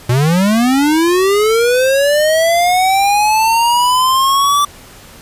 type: linear sweep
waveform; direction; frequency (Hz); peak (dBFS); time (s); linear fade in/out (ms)
square; up; 116.54 to 1168; -10; 0.09-4.65; 5
effects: pink hiss -38 dBFS RMS until 5.21 s + resampled to 32000 Hz